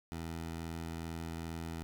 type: tone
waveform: 15% pulse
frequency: 82.41 Hz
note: E2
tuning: in tune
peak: -33 dBFS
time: 0.12-1.83 s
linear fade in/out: 0 ms
effects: none